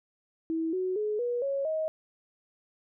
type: tone with pitch steps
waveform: sine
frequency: 324.6 / 370.7 / 423.4 / 483.5 / 552.3 / 630.7 Hz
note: E4 / F#4 / G#4 / B4 / C#5 / D#5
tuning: -27 / +3 / +33 / -37 / -6 / +23 cents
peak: -27 dBFS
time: 0.5-1.88 s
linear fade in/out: 0 ms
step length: 230 ms
effects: none